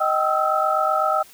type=tone cluster; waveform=sine; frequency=623 / 773 / 1283 / 1331 Hz; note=D#5 / G5 / E6 / E6; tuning=+2 / -24 / -47 / +16 cents; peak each=-23 dBFS; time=0-1.23 s; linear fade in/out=10 ms; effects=white hiss -48 dBFS RMS until 1.33 s

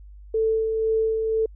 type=tone with tremolo; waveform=sine; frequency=443 Hz; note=A4; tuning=12 cents sharp; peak=-18 dBFS; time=0.34-1.46 s; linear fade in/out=5 ms; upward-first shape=sine; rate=2 Hz; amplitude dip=35%; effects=added 50 Hz sine -41 dBFS peak until 1.55 s

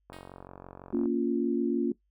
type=click train; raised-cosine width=1 ms; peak=-30 dBFS; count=45; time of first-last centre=0.1-1.057 s; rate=46 Hz
type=tone with exponential decay; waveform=5% pulse; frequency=314 Hz; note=D#4; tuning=16 cents sharp; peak=-35 dBFS; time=0.13-0.48 s; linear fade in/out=0 ms; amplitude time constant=74 ms
type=chord; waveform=sine; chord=Bb minor; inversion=none; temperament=just; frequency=233.1 / 279.7 / 349.6 Hz; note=Bb3 / Db4 / F4; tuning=0 / +16 / +2 cents; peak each=-29 dBFS; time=0.93-1.92 s; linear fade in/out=5 ms
effects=noise-tail reverb RT60 0.1 s tail -18 dB re dry + added 50 Hz sine -70 dBFS peak until 2.1 s

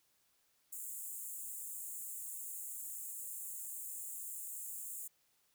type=high-pass noise; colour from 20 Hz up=pink; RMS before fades=-45 dBFS; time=0.72-5.08 s; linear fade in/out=10 ms; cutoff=7000 Hz; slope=96 dB/octave; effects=white hiss -75 dBFS RMS until 5.54 s

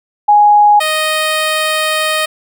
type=tone pair in turn; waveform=sine / 10% pulse; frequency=830.6 / 622.2 Hz; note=G#5 / D#5; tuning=0 / 0 cents; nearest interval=perfect fourth; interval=500 cents; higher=first; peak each=-4 dBFS; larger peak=neither; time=0.28-0.8 / 0.8-2.26 s; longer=second; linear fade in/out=10 ms; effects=none

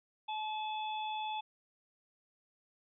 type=harmonic tone; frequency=861 Hz; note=A5; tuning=38 cents flat; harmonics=1 / 3 / 4; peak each=-36 / -47 / -45 dBFS; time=0.28-1.41 s; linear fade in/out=10 ms; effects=none

